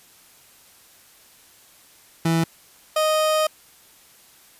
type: tone pair in turn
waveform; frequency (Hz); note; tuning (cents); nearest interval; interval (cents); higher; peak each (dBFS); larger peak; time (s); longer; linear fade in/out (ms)
30% pulse; 164.7 / 621.8; E3 / D#5; -1 / -1; octave + major seventh; 2300; second; -15; neither; 2.25-2.44 / 2.96-3.47; second; 5
effects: white hiss -52 dBFS RMS until 4.59 s + resampled to 32000 Hz